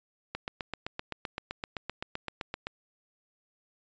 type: click train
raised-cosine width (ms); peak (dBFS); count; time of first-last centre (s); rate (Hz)
0.3; -18; 19; 0.35-2.67; 7.76
effects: resampled to 16000 Hz